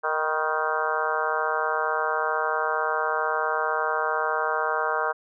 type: harmonic tone with a mistuned harmonic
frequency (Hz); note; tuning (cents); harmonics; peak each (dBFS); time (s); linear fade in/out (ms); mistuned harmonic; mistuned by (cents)
155.56; D#3; 0; 3 / 4 / 5 / 6 / 7 / 8 / 9 / 10; -31 / -31 / -31 / -31 / -31 / -31 / -31 / -31; 0.03-5.13; 20; 6; +59
effects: none